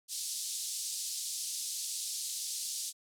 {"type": "band-pass noise", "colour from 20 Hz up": "white", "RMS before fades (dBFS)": -38, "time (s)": [0.08, 2.93], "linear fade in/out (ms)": 50, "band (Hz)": [4000, 9800], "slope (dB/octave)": 24, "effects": []}